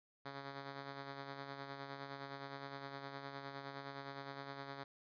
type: tone with tremolo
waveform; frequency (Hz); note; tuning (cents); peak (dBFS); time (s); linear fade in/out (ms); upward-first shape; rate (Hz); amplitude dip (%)
5% pulse; 138.59; C#3; 0; -33; 0.25-4.84; 10; sine; 9.7; 45
effects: resampled to 11025 Hz